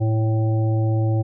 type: harmonic tone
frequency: 110.5 Hz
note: A2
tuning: 8 cents sharp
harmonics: 1 / 3 / 5 / 7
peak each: -17 / -27 / -31 / -34 dBFS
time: 0-1.23 s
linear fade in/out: 20 ms
effects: none